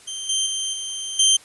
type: tone with level steps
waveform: 20% pulse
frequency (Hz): 3136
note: G7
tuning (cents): 0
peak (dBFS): -23 / -14 / -18 / -22 / -8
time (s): 0.07-1.37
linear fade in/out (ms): 10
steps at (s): 0.29 / 0.46 / 0.73 / 1.19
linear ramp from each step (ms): 5
effects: white hiss -48 dBFS RMS until 1.44 s + resampled to 24000 Hz